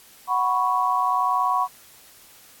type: chord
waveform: sine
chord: F# suspended fourth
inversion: none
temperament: equal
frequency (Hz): 740 / 987.8 / 1108.7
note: F#5 / B5 / C#6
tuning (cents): 0 / 0 / 0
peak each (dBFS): -25 / -23 / -22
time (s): 0.27-1.68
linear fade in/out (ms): 50
effects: white hiss -50 dBFS RMS until 2.6 s + AAC 64 kbps